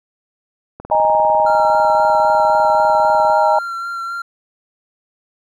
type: click train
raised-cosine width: 1 ms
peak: -18 dBFS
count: 51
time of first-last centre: 0.8-3.3 s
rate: 20 Hz
type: chord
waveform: sine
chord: D# suspended fourth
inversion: none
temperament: equal with one note detuned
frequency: 622.3 / 820.1 / 932.3 Hz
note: D#5 / G#5 / A#5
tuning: 0 / -22 / 0 cents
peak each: -15 dBFS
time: 0.91-3.59 s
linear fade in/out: 5 ms
type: tone with vibrato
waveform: triangle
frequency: 1372 Hz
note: F6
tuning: 31 cents flat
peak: -20 dBFS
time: 1.46-4.22 s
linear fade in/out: 5 ms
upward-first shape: sine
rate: 3.8 Hz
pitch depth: 18 cents each way
effects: none